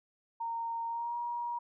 sine tone with pitch glide, 923 to 952.2 Hz, A#5 to A#5, -17 to +37 cents, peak -33 dBFS, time 0.4-1.59 s, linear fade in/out 10 ms, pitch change +54 cents, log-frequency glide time 0.87-1.17 s, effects none

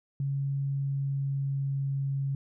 sine tone with pitch glide, 138.59 to 137.55 Hz, C#3 to C#3, 0 to -13 cents, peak -27 dBFS, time 0.2-2.35 s, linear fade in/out 2 ms, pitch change -13 cents, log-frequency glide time 0.5-1.95 s, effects none

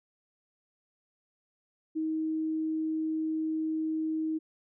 sine tone, 316 Hz, D#4, 27 cents sharp, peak -28 dBFS, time 1.95-4.39 s, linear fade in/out 20 ms, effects none

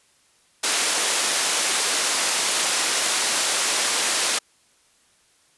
white band-pass noise, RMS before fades -22 dBFS, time 0.63-4.39 s, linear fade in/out 10 ms, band 350 to 9800 Hz, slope 12 dB/octave, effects white hiss -60 dBFS RMS until 5.57 s + resampled to 24000 Hz

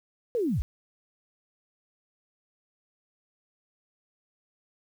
sine linear sweep, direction down, 503 to 38.99 Hz, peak -24 dBFS, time 0.35-0.62 s, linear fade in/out 0 ms, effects 9-bit

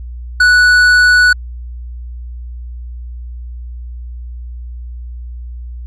triangle tone with tanh clipping, 1477 Hz, F#6, 3 cents flat, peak -7 dBFS, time 0.4-1.33 s, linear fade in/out 5 ms, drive 13 dB, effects added 60 Hz sine -24 dBFS peak until 5.86 s

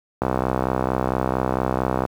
click train, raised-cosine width 1 ms, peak -6 dBFS, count 119, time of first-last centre 0.22-2.052 s, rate 64.4 Hz, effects high-pass 60 Hz 12 dB/octave + 7-bit

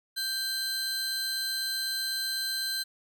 40% pulse tone pair together, 1568 / 4088 Hz, G6 / C8, 0 / -41 cents, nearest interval octave + perfect fourth, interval 1659 cents, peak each -35 / -29 dBFS, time 0.16-2.84 s, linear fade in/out 20 ms, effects none

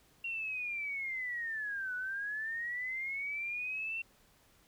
sine linear two-way sweep, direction down then up, 2755 to 1472 to 2714 Hz, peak -35 dBFS, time 0.24-4.02 s, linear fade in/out 5 ms, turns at 1.95 s, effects pink hiss -66 dBFS RMS until 4.67 s

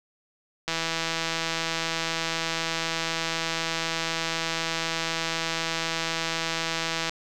click train, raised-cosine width 0.2 ms, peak -10 dBFS, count 1053, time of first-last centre 0.68-7.095 s, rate 164 Hz, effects none

